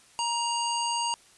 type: harmonic tone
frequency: 941 Hz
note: A#5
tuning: 16 cents sharp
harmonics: 1 / 3 / 5 / 7 / 9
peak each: -28 / -33 / -35 / -36 / -38 dBFS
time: 0.19-1.14 s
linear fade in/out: 0 ms
effects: white hiss -57 dBFS RMS until 1.37 s + resampled to 24000 Hz